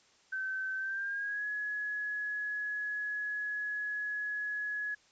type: tone with pitch glide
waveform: sine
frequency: 1538 to 1686.9 Hz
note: G6 to G#6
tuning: -33 to +27 cents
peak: -33 dBFS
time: 0.32-4.95 s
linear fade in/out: 10 ms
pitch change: +160 cents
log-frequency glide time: 0.76-1.47 s
effects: white hiss -65 dBFS RMS until 5.11 s + resampled to 16000 Hz